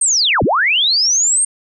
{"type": "linear two-way sweep", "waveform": "sine", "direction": "down then up", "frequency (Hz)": [8780, 58.5, 8780], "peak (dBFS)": -11, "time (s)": [0.01, 1.45], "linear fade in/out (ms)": 5, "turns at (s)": 0.43, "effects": []}